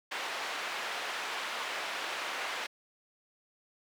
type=band-pass noise; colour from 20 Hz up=white; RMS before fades=-37 dBFS; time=0.11-2.67 s; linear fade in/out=10 ms; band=550 to 2500 Hz; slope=12 dB/octave; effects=none